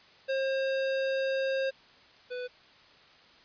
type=tone pair in turn; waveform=square; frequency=535 / 496.7 Hz; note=C5 / B4; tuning=+38 / +10 cents; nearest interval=minor second; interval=128 cents; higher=first; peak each=-28 / -35 dBFS; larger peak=first; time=0.28-1.71 / 2.3-2.48 s; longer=first; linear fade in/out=20 ms; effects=white hiss -57 dBFS RMS until 3.44 s + resampled to 11025 Hz